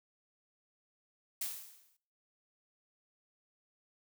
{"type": "noise with exponential decay", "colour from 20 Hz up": "blue", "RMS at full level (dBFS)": -35, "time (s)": [1.41, 1.97], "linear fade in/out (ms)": 5, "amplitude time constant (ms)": 120, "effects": ["noise-tail reverb RT60 0.6 s tail -22 dB re dry"]}